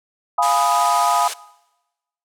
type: chord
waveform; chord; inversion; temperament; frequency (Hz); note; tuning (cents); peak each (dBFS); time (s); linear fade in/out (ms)
sine; F half-diminished seventh; none; equal; 698.5 / 830.6 / 987.8 / 1244.5; F5 / Ab5 / Cb6 / Eb6; 0 / 0 / 0 / 0; -20; 0.38-1.28; 5
type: band-pass noise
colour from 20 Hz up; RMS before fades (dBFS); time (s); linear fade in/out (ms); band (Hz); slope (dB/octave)
white; -29; 0.42-1.34; 10; 490 to 10000; 24
effects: noise-tail reverb RT60 1.0 s tail -21 dB re dry